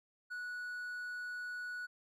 triangle tone, 1470 Hz, F#6, 12 cents flat, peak -38 dBFS, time 0.3-1.87 s, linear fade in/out 20 ms, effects none

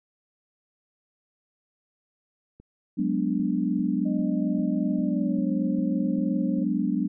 click train, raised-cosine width 3 ms, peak -35 dBFS, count 11, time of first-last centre 2.6-6.584 s, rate 2.51 Hz
sine chord, G# half-diminished seventh, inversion third, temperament equal, 185 / 207.7 / 246.9 / 293.7 Hz, F#3 / G#3 / B3 / D4, 0 / 0 / 0 / 0 cents, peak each -28 dBFS, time 2.97-7.08 s, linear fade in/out 20 ms
sine tone with pitch glide, 612 to 539 Hz, D#5 to C#5, -29 to -49 cents, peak -38 dBFS, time 4.05-6.64 s, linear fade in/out 10 ms, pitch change -220 cents, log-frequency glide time 4.98-5.52 s
effects none

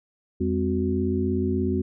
sine tone cluster, 87.2 / 204.3 / 261 / 367.7 Hz, F2 / G#3 / C4 / F#4, -2 / -28 / -4 / -11 cents, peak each -27 dBFS, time 0.4-1.82 s, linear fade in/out 10 ms, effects none

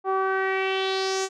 sawtooth tone with low-pass filter sweep, 382.5 Hz, G4, 42 cents flat, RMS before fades -25 dBFS, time 0.04-1.29 s, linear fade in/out 50 ms, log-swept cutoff 940 to 7300 Hz, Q 3.4, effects none

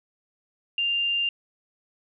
sine tone, 2794 Hz, F7, in tune, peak -22 dBFS, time 0.78-1.29 s, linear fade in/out 2 ms, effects none

